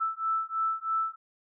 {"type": "beating tone pair", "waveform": "sine", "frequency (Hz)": [1318.5, 1321.6], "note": ["E6", "E6"], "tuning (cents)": [0, 4], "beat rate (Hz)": 3.1, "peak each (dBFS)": -30, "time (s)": [0, 1.16], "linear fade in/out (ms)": 20, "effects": []}